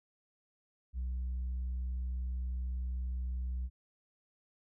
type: tone with tanh clipping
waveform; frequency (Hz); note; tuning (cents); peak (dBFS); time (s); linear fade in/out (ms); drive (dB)
sine; 62.6; B1; +24; -34; 0.93-3.7; 50; 1
effects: none